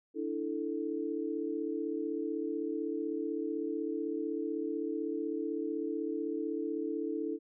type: chord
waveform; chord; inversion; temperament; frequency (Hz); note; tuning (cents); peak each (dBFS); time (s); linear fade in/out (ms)
sine; D suspended second; none; equal; 293.7 / 329.6 / 440; D4 / E4 / A4; 0 / 0 / 0; -37 / -36 / -37; 0.14-7.39; 50
effects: none